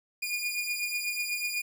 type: beating tone pair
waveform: sawtooth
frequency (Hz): 2430 / 2438.1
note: D#7 / D#7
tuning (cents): -42 / -36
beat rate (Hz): 8.1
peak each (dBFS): -28 / -32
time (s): 0.22-1.62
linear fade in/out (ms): 10
effects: none